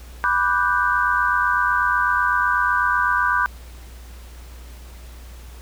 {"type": "chord", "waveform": "sine", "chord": "G major seventh", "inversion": "first", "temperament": "equal", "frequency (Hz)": [987.8, 1174.7, 1480, 1568], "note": ["B5", "D6", "F#6", "G6"], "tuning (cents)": [0, 0, 0, 0], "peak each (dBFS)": -22, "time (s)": [0.24, 3.46], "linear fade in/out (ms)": 0, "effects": ["added 60 Hz sine -37 dBFS peak until 5.61 s", "pink hiss -47 dBFS RMS until 5.61 s"]}